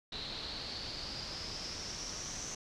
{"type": "noise with low-pass filter sweep", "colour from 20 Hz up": "pink", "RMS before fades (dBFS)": -42, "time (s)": [0.12, 2.55], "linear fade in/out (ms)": 5, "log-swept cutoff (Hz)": [4000, 6200], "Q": 8.4, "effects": []}